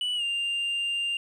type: tone with pitch glide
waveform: sine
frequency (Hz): 2960 to 2794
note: F#7 to F7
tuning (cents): 0 to 0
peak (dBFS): -23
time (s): 0.01-1.17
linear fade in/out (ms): 2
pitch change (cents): -100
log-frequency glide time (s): 0.15-0.23
effects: tanh soft clip ceiling -25 dBFS + 10-bit